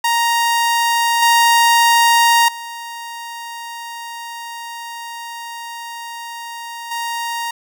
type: tone with level steps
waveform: sawtooth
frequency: 934 Hz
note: A#5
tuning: 3 cents sharp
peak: -10 / -6 / -24 / -17 dBFS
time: 0.04-7.51 s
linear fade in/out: 5 ms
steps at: 1.22 / 2.48 / 6.91 s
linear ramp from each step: 5 ms
effects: none